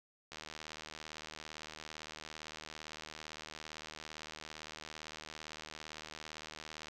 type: click train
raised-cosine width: 0.2 ms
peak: -28 dBFS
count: 511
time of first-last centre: 0.32-6.884 s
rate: 77.7 Hz
effects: none

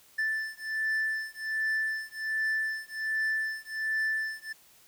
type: beating tone pair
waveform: triangle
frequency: 1760 / 1761.3 Hz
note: A6 / A6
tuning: 0 / +1 cents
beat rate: 1.3 Hz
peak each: -30 dBFS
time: 0.18-4.53 s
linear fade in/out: 10 ms
effects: white hiss -59 dBFS RMS until 4.87 s

